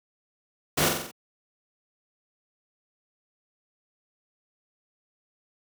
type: noise with echo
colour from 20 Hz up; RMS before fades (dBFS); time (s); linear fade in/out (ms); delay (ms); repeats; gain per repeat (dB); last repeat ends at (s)
pink; -23; 0.77-0.89; 10; 45; 5; -4; 1.115
effects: high-pass 100 Hz 12 dB/octave